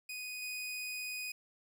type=tone with level steps; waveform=sawtooth; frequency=2489 Hz; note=D#7; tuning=in tune; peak=-37 / -35 dBFS; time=0.09-1.32 s; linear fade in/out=5 ms; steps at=0.42 s; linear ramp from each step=2 ms; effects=none